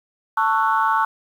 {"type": "chord", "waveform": "sine", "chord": "F# minor seventh", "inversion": "first", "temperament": "just", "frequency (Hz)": [888, 1110, 1332, 1480], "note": ["A5", "C#6", "E6", "F#6"], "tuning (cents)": [16, 2, 18, 0], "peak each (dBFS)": [-19, -20, -23, -24], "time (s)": [0.37, 1.05], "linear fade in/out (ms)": 5, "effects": ["tanh soft clip ceiling -6 dBFS", "8-bit"]}